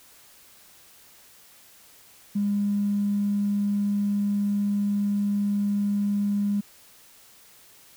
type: tone with tanh clipping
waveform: triangle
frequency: 203.4 Hz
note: G#3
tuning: 36 cents flat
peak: -21 dBFS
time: 2.35-6.61 s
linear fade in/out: 10 ms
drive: 2 dB
effects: white hiss -53 dBFS RMS until 7.96 s